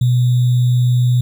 sine tone with sample-and-hold, 123.47 Hz, B2, in tune, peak -10 dBFS, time 0.01-1.21 s, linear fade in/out 5 ms, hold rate 3675 Hz, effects none

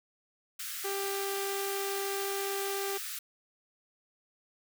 white high-pass noise, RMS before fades -39 dBFS, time 0.59-3.19 s, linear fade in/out 5 ms, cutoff 1200 Hz, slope 96 dB/octave
sawtooth tone, 394.8 Hz, G4, 12 cents sharp, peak -29 dBFS, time 0.84-2.98 s, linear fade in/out 10 ms
effects none

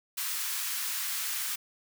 white high-pass noise, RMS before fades -33 dBFS, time 0.17-1.56 s, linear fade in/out 10 ms, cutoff 1100 Hz, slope 24 dB/octave, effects none

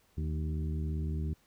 harmonic tone with a mistuned harmonic, 77.7 Hz, D#2, 2 cents flat, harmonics 1 / 2 / 3 / 4 / 5, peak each -32 / -37 / -43 / -46 / -49 dBFS, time 0.17-1.34 s, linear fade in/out 10 ms, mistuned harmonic 3, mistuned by -58 cents, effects pink hiss -68 dBFS RMS until 1.46 s

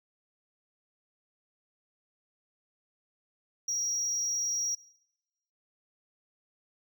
triangle tone with amplitude modulation, 5690 Hz, F8, 31 cents sharp, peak -25 dBFS, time 3.68-4.75 s, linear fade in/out 5 ms, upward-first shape sine, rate 263 Hz, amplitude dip 40%, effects noise-tail reverb RT60 0.9 s tail -22 dB re dry + tanh soft clip ceiling -23 dBFS

